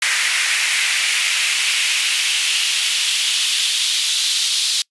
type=noise with high-pass filter sweep; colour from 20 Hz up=pink; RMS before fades=-18 dBFS; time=0.02-4.82 s; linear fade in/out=2 ms; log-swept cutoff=2000 to 3800 Hz; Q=2.5; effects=noise-tail reverb RT60 0.1 s tail -26 dB re dry + resampled to 24000 Hz